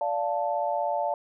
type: chord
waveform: sine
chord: D minor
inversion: none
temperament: equal with one note detuned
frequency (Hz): 582.3 / 698.5 / 880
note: D5 / F5 / A5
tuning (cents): -15 / 0 / 0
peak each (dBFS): -29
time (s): 0.01-1.14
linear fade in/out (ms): 2
effects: none